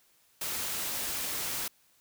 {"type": "noise", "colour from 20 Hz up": "white", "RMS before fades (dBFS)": -34, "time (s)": [0.41, 1.68], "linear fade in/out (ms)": 5, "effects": ["white hiss -66 dBFS RMS until 2 s"]}